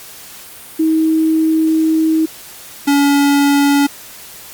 sine / square tone pair in turn, 318.3 / 283.6 Hz, D#4 / C#4, +39 / +40 cents, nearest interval major second, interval 199 cents, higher first, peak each -10 dBFS, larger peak neither, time 0.79-2.26 / 2.87-3.87 s, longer first, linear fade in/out 10 ms, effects white hiss -35 dBFS RMS until 4.53 s + Opus 48 kbps

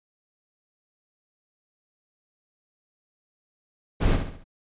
brown noise with echo, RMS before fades -19 dBFS, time 4-4.17 s, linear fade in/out 20 ms, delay 68 ms, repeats 4, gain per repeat -7 dB, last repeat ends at 4.442 s, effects resampled to 8000 Hz

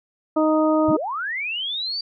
harmonic tone, 311.1 Hz, D#4, in tune, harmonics 1 / 2 / 3 / 4, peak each -18 / -20 / -27 / -26 dBFS, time 0.36-0.97 s, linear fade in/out 10 ms
sine linear sweep, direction up, 66.4 to 4701 Hz, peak -24 dBFS, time 0.88-2.01 s, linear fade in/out 5 ms
effects none

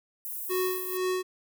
pink high-pass noise, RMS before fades -36 dBFS, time 0.25-0.97 s, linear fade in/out 0 ms, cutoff 12000 Hz, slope 24 dB/octave
square tone with tremolo, 369.2 Hz, F#4, 4 cents flat, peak -26 dBFS, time 0.49-1.23 s, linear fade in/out 20 ms, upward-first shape sine, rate 2.1 Hz, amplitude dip 75%
effects none

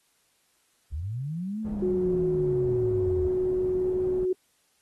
sine linear two-way sweep, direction up then down, 65.41 to 220 to 75.7 Hz, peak -29 dBFS, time 0.92-3.28 s, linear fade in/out 5 ms, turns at 1.6 s
pink low-pass noise, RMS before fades -39 dBFS, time 1.64-4.26 s, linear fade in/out 20 ms, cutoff 480 Hz, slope 12 dB/octave
sine tone with pitch glide, 365.1 to 368.7 Hz, F#4 to F#4, -23 to -6 cents, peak -23 dBFS, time 1.82-4.33 s, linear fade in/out 5 ms, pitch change +17 cents, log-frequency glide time 2.18-2.75 s
effects white hiss -68 dBFS RMS until 4.81 s + AAC 32 kbps

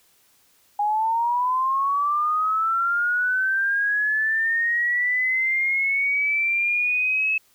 sine linear sweep, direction up, 819 to 2596 Hz, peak -19 dBFS, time 0.79-7.38 s, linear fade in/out 5 ms, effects white hiss -60 dBFS RMS until 7.54 s

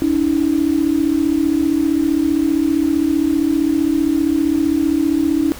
sine tone pair together, 286.3 / 321.6 Hz, D4 / E4, -44 / -43 cents, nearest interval major second, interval 201 cents, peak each -16 dBFS, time 0.02-5.52 s, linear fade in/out 0 ms, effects added 72 Hz sine -39 dBFS peak until 5.59 s + pink hiss -35 dBFS RMS until 5.59 s

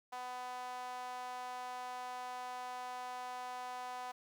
sawtooth tone with high-pass filter, 250 Hz, B3, 21 cents sharp, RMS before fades -44 dBFS, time 0.12-4.12 s, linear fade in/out 10 ms, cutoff 840 Hz, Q 6.5, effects low-pass 10000 Hz 12 dB/octave + 11-bit

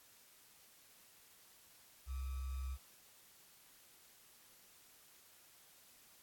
sine tone with sample-and-hold, 65.7 Hz, C2, 8 cents sharp, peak -39 dBFS, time 2.06-2.78 s, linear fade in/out 50 ms, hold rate 1225 Hz, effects white hiss -64 dBFS RMS until 6.22 s + AAC 64 kbps

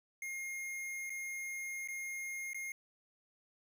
square tone with dropouts, 2135 Hz, C7, 34 cents sharp, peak -40 dBFS, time 0.22-2.72 s, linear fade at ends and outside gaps 2 ms, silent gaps 1.096-1.102 / 1.876-1.885 / 2.533-2.545 s, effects none

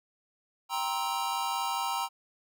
square chord, C dominant seventh, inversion second, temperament just, 784.9 / 941.9 / 1046.5 / 1308.1 Hz, G5 / Bb5 / C6 / E6, +2 / +18 / 0 / -14 cents, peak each -36 / -33 / -38 / -38 dBFS, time 0.69-2.09 s, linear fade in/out 50 ms, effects none

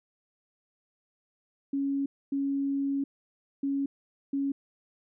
sine tone bursts at uneven times, 277.2 Hz, C#4, in tune, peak -26 dBFS, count 4, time 1.73-2.06 / 2.32-3.04 / 3.63-3.86 / 4.33-4.52 s, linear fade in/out 5 ms, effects none

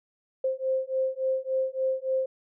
sine beating tone pair, 523.3 / 526.8 Hz, C5 / C5, 0 / +12 cents, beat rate 3.5 Hz, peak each -28 dBFS, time 0.44-2.26 s, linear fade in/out 5 ms, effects none

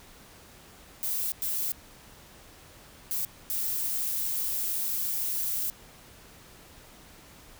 violet noise bursts at uneven times, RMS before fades -30 dBFS, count 4, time 1.03-1.32 / 1.42-1.72 / 3.11-3.25 / 3.5-5.7 s, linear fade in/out 0 ms, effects pink hiss -52 dBFS RMS until 7.59 s

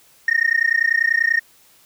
sine tone with amplitude modulation, 1848 Hz, A#6, 16 cents flat, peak -9 dBFS, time 0.28-1.4 s, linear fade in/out 2 ms, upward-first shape sine, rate 30.2 Hz, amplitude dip 100%, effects tanh soft clip ceiling -10 dBFS + white hiss -53 dBFS RMS until 1.85 s

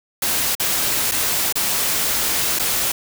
white noise with dropouts, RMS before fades -20 dBFS, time 0.22-2.92 s, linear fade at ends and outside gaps 5 ms, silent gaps 0.552-0.597 / 1.114-1.118 / 1.526-1.555 / 2.589-2.595 s, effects none

